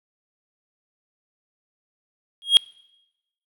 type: tone with exponential growth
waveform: triangle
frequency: 3267 Hz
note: G#7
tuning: 29 cents flat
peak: -4 dBFS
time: 2.42-2.57 s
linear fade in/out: 0 ms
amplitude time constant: 31 ms
effects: noise-tail reverb RT60 0.9 s tail -25 dB re dry